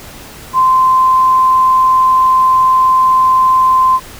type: tone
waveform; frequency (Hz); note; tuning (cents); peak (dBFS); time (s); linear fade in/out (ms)
sine; 1037; C6; -16; -6; 0.53-4; 50
effects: pink hiss -33 dBFS RMS until 4.19 s